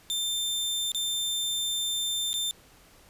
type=tone with dropouts; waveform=sawtooth; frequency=3580 Hz; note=A7; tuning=29 cents sharp; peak=-24 dBFS; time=0.1-2.51 s; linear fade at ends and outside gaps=0 ms; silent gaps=0.918-0.947 / 2.331-2.34 s; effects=pink hiss -56 dBFS RMS until 3.09 s + resampled to 32000 Hz